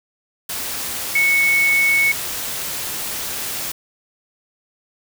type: tone in noise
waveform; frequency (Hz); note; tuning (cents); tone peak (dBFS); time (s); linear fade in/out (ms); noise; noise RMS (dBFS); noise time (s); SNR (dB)
sine; 2211; C#7; -5; -13; 1.15-2.12; 5; white; -26; 0.49-3.72; +10
effects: none